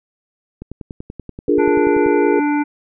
click train, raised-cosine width 3 ms, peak -17 dBFS, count 16, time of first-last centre 0.62-2.062 s, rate 10.4 Hz
sine chord, Bb dominant seventh, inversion first, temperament equal, 293.7 / 349.2 / 415.3 / 466.2 Hz, D4 / F4 / Ab4 / Bb4, 0 / 0 / 0 / 0 cents, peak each -16 / -18 / -16 / -19 dBFS, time 1.48-2.4 s, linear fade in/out 5 ms
harmonic tone, 293.7 Hz, D4, in tune, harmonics 1 / 3 / 5 / 7 / 8, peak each -15 / -22 / -28 / -32 / -32 dBFS, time 1.58-2.64 s, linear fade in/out 20 ms
effects none

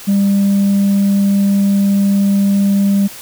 sine tone, 198.8 Hz, G3, 25 cents sharp, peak -7 dBFS, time 0.07-3.08 s, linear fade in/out 20 ms, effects tanh soft clip ceiling -8 dBFS + white hiss -33 dBFS RMS until 3.21 s

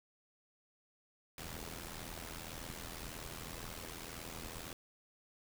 pink noise with amplitude modulation, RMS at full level -43 dBFS, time 1.38-4.73 s, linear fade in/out 2 ms, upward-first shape sine, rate 81.9 Hz, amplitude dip 75%, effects none

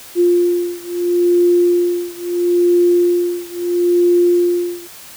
sine beating tone pair, 350.3 / 351.05 Hz, F4 / F4, +5 / +9 cents, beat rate 0.75 Hz, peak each -14 / -15 dBFS, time 0.15-4.88 s, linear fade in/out 50 ms, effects white hiss -37 dBFS RMS until 5.16 s

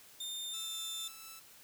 sawtooth tone with pitch glide, 3619 to 3569 Hz, A7 to A7, +48 to +24 cents, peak -36 dBFS, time 0.2-1.08 s, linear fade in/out 5 ms, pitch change -24 cents, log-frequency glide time 0.43-0.79 s
5% pulse tone with tremolo, 1318 Hz, E6, 1 cent flat, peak -36 dBFS, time 0.53-1.4 s, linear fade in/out 10 ms, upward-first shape sine, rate 4.3 Hz, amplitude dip 25%
effects white hiss -58 dBFS RMS until 1.63 s

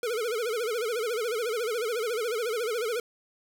square tone with vibrato, 457.5 Hz, A#4, 32 cents flat, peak -28 dBFS, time 0.03-3 s, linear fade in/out 2 ms, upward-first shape sine, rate 14 Hz, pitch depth 140 cents each way, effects none

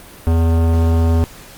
sine tone with hard clipping, 82.6 Hz, E2, 4 cents sharp, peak -13 dBFS, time 0.27-1.24 s, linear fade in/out 0 ms, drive 18 dB, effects pink hiss -39 dBFS RMS until 1.57 s + Opus 32 kbps

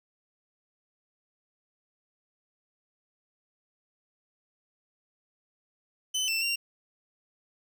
25% pulse tone with pitch steps, 3031 / 2675 / 2763 Hz, F#7 / E7 / F7, +41 / +25 / -19 cents, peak -23 dBFS, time 6.14-6.56 s, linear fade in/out 10 ms, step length 140 ms, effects none

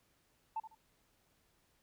sine tone with echo, 886 Hz, A5, 12 cents sharp, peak -34 dBFS, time 0.56-0.6 s, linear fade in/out 5 ms, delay 75 ms, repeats 2, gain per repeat -12 dB, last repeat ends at 0.75 s, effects tanh soft clip ceiling -30 dBFS + pink hiss -74 dBFS RMS until 1.82 s

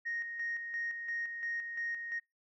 sine tone with tremolo, 1864.7 Hz, A#6, in tune, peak -33 dBFS, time 0.05-2.2 s, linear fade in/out 20 ms, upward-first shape square, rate 2.9 Hz, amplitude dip 50%, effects noise-tail reverb RT60 0.2 s tail -24 dB re dry + tanh soft clip ceiling -29 dBFS

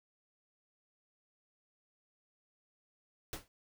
pink noise with exponential decay, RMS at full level -37 dBFS, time 3.33-3.48 s, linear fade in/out 1 ms, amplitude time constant 32 ms, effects none

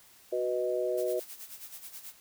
sine chord, B major, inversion second, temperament equal, 370 / 493.9 / 622.3 Hz, F#4 / B4 / D#5, 0 / 0 / 0 cents, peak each -32 dBFS, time 0.32-1.2 s, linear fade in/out 10 ms
blue noise with tremolo, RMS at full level -43 dBFS, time 0.97-2.13 s, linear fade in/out 10 ms, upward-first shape sine, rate 9.3 Hz, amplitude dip 75%
effects white hiss -58 dBFS RMS until 2.2 s

